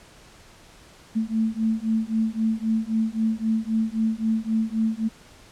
sine beating tone pair, 220 / 223.8 Hz, A3 / A3, 0 / +30 cents, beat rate 3.8 Hz, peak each -24 dBFS, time 1.15-5.09 s, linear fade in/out 20 ms, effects pink hiss -50 dBFS RMS until 5.51 s + low-pass 9000 Hz 12 dB/octave

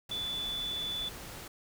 sine tone in noise, 3473 Hz, A7, 23 cents flat, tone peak -33 dBFS, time 0.11-1.09 s, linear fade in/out 5 ms, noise pink, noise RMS -45 dBFS, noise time 0.09-1.48 s, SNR +9 dB, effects none

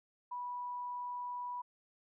sine tone, 981 Hz, B5, 12 cents flat, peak -38 dBFS, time 0.31-1.62 s, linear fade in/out 10 ms, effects none

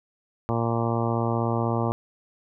harmonic tone, 116.1 Hz, A#2, 7 cents flat, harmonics 1 / 2 / 3 / 4 / 5 / 6 / 7 / 8 / 9 / 10, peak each -26 / -29 / -31 / -32 / -33 / -34 / -34 / -35 / -36 / -36 dBFS, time 0.49-1.92 s, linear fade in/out 0 ms, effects none

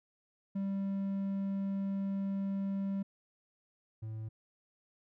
triangle tone pair in turn, 196 / 110 Hz, G3 / A2, 0 / 0 cents, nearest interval minor seventh, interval 1000 cents, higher first, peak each -30 / -36 dBFS, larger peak first, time 0.55-3.03 / 4.02-4.29 s, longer first, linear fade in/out 10 ms, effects none

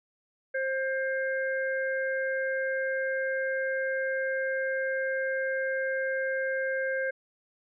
harmonic tone, 530 Hz, C5, 22 cents sharp, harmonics 1 / 3 / 4, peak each -29 / -31 / -41 dBFS, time 0.54-7.11 s, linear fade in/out 10 ms, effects none

